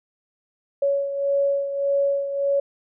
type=beating tone pair; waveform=sine; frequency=559 / 560.7 Hz; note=C#5 / C#5; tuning=+14 / +20 cents; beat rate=1.7 Hz; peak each=-20 / -27 dBFS; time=0.82-2.6 s; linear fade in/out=5 ms; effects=none